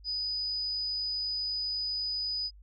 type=tone; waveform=sine; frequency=4976 Hz; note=D#8; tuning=1 cent flat; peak=-30 dBFS; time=0.04-2.51 s; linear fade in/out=50 ms; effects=added 50 Hz sine -50 dBFS peak until 2.62 s